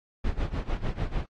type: noise with tremolo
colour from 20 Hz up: brown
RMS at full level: -26 dBFS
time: 0.24-1.26 s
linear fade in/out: 5 ms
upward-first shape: sine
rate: 6.7 Hz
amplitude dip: 85%
effects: low-pass 4000 Hz 12 dB/octave + AAC 32 kbps

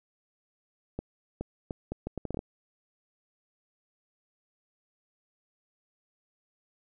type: accelerating click train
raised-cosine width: 2 ms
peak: -20 dBFS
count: 11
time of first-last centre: 0.99-2.391 s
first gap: 420 ms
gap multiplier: 0.71
effects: none

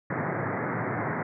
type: band-pass noise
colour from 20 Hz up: pink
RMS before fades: -30 dBFS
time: 0.1-1.23 s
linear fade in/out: 5 ms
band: 100 to 2100 Hz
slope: 96 dB/octave
effects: none

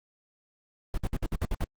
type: noise bursts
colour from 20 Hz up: brown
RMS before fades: -27 dBFS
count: 8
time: 0.94-1.642 s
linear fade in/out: 2 ms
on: 37 ms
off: 58 ms
effects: Opus 32 kbps

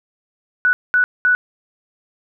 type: tone bursts at uneven times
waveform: sine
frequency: 1480 Hz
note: F#6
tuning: in tune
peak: -11 dBFS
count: 3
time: 0.65-0.73 / 0.94-1.04 / 1.25-1.35 s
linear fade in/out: 0 ms
effects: none

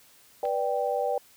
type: chord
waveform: sine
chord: G major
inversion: first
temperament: just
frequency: 490 / 588 / 784 Hz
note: B4 / D5 / G5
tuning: -14 / +2 / 0 cents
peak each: -29 dBFS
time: 0.43-1.18 s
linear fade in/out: 2 ms
type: clicks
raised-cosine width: 0.3 ms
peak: -33 / -28 dBFS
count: 2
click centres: 0.451 / 0.454 s
effects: white hiss -57 dBFS RMS until 1.36 s

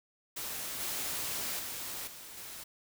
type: noise with level steps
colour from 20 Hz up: white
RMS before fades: -39 / -36 / -40 / -48 / -45 dBFS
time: 0.36-2.64 s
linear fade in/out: 10 ms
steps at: 0.8 / 1.59 / 2.07 / 2.37 s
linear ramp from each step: 5 ms
effects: none

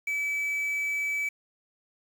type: tone with quantisation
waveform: triangle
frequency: 2298 Hz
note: D7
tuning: 38 cents flat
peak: -25 dBFS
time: 0.07-1.29 s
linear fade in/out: 5 ms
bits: 8
effects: none

